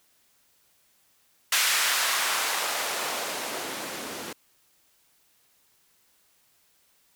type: noise with band-pass filter sweep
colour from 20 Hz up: blue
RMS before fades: -28 dBFS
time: 1.52-4.33 s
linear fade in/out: 5 ms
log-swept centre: 1800 to 230 Hz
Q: 0.94
effects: white hiss -65 dBFS RMS until 7.15 s